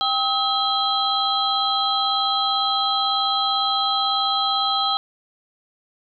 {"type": "tone cluster", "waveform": "sine", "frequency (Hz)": [788, 1278, 3238, 4021], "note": ["G5", "D#6", "G#7", "B7"], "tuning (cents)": [9, 46, -45, 30], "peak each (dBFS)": -24, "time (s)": [0.01, 4.97], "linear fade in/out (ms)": 0, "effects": []}